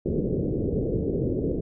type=low-pass noise; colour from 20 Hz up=white; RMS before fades=-26 dBFS; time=0.05-1.61 s; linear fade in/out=10 ms; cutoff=480 Hz; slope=48 dB/octave; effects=none